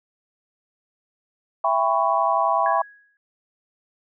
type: chord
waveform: sine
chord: C# half-diminished seventh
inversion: first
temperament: just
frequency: 665.2 / 798.3 / 997.9 / 1108.7 Hz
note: E5 / G5 / B5 / C#6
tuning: +16 / +31 / +18 / 0 cents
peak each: -23 dBFS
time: 1.64-2.82 s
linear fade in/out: 5 ms
type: tone with exponential decay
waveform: sine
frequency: 1661.2 Hz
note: G#6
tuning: in tune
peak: -26 dBFS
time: 2.66-3.17 s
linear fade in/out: 1 ms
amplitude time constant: 110 ms
effects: none